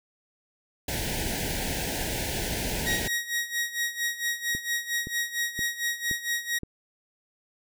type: band-stop noise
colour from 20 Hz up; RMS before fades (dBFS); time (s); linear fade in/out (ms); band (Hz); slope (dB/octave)
pink; -30; 0.88-3.08; 5; 930 to 1500; 96
type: tone with tremolo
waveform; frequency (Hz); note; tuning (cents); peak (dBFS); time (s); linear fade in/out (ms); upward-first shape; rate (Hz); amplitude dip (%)
sawtooth; 1891; A#6; +24; -21; 2.86-6.59; 10; sine; 4.4; 80
type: click train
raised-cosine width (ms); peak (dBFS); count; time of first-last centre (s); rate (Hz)
3; -23; 5; 4.55-6.633; 1.92
effects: none